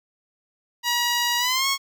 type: tone with pitch glide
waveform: 10% pulse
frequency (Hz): 959 to 1095.3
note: A#5 to C#6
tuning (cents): +49 to -21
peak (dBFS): -12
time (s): 0.83-1.78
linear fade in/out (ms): 50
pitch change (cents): +230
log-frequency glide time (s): 1.38-1.67
effects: none